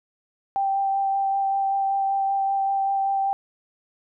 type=tone with vibrato; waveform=sine; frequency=784 Hz; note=G5; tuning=in tune; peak=-20 dBFS; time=0.56-3.33 s; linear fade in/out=0 ms; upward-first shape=sine; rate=5.2 Hz; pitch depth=11 cents each way; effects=none